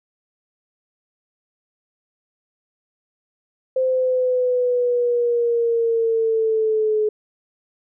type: linear sweep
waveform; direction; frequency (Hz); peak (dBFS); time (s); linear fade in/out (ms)
sine; down; 520 to 425.5; -16; 3.76-7.09; 5
effects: none